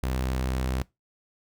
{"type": "tone", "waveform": "sawtooth", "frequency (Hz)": 64.3, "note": "C2", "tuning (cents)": -30, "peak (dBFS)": -22, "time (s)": [0.03, 0.82], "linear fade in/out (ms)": 0, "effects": ["noise-tail reverb RT60 0.2 s tail -21 dB re dry"]}